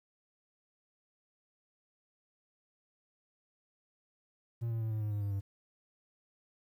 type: tone with pitch steps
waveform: triangle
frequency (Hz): 116.54 / 113.81 / 111.15 / 108.55 / 106.01 / 103.53 / 101.1 / 98.74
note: A#2 / A#2 / A2 / A2 / G#2 / G#2 / G#2 / G2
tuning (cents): 0 / -41 / +18 / -23 / +36 / -5 / -46 / +13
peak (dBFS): -30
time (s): 4.61-5.41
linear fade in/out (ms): 20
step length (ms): 100
effects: 11-bit

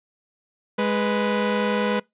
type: tone pair together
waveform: sawtooth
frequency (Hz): 207.7 / 494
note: G#3 / B4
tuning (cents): 0 / 0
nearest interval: octave + minor third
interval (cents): 1500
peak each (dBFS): -19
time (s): 0.78-2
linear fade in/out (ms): 10
effects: noise-tail reverb RT60 0.2 s tail -25 dB re dry + resampled to 8000 Hz

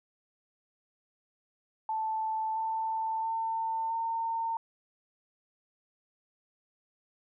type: tone with pitch steps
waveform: sine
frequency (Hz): 879 / 889.2 / 899.5 / 910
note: A5 / A5 / A5 / A#5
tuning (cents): -2 / +18 / +38 / -42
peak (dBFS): -29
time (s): 1.89-4.57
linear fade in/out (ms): 2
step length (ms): 670
effects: none

